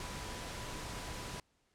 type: tone in noise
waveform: sine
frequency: 987.8 Hz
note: B5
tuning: in tune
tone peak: -52 dBFS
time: 0-1.4 s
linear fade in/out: 2 ms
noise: pink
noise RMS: -43 dBFS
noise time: 0-1.4 s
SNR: -12 dB
effects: pink hiss -75 dBFS RMS until 1.74 s + low-pass 9000 Hz 12 dB/octave